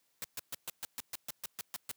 white noise bursts, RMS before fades -39 dBFS, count 12, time 0.22-1.914 s, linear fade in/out 0 ms, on 22 ms, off 130 ms, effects white hiss -75 dBFS RMS until 1.96 s + high-pass 80 Hz 12 dB/octave

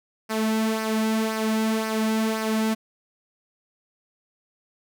sawtooth tone with flanger, 220 Hz, A3, in tune, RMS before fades -24 dBFS, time 0.29-2.75 s, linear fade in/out 20 ms, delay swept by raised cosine 0.27 to 2.87 ms, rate 1.9 Hz, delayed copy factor -0.55, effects none

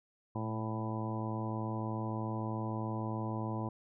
harmonic tone with a mistuned harmonic, 110 Hz, A2, in tune, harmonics 1 / 2 / 3 / 4 / 5 / 6 / 7 / 8 / 9, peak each -37 / -40 / -42 / -49 / -47 / -49 / -47 / -48 / -44 dBFS, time 0.35-3.69 s, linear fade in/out 5 ms, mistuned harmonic 1, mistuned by +51 cents, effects none

